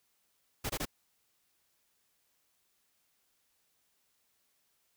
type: noise bursts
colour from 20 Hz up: pink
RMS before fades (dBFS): -35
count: 3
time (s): 0.64-0.855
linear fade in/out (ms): 10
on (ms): 57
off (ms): 22
effects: white hiss -75 dBFS RMS until 4.96 s